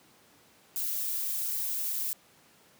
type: noise with flanger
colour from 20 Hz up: violet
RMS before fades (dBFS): -32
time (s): 0.76-2.13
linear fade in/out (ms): 0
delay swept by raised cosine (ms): 1.4 to 5.5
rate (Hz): 3.5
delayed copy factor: -0.5
effects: pink hiss -60 dBFS RMS until 2.79 s + high-pass 150 Hz 12 dB/octave